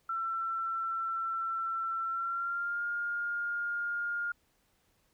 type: tone with pitch glide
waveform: sine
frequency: 1344 to 1414.1 Hz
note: E6 to F6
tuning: +33 to +21 cents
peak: -31 dBFS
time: 0.09-4.32 s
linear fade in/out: 5 ms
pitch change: +88 cents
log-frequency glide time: 2.04-2.84 s
effects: pink hiss -72 dBFS RMS until 5.13 s